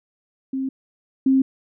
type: tone pair in turn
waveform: sine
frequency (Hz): 266 / 266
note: C4 / C4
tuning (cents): +29 / +29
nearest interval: unison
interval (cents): 0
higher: neither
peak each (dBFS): -22 / -13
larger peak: second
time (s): 0.53-0.69 / 1.26-1.42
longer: neither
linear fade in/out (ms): 5
effects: none